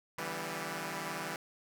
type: chord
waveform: 5% pulse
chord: E minor seventh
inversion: third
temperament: equal with one note detuned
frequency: 144.48 / 164.81 / 196 / 246.9 Hz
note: D3 / E3 / G3 / B3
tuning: -28 / 0 / 0 / 0 cents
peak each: -34 / -29 / -30 / -34 dBFS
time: 0.18-1.36 s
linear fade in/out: 2 ms
effects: none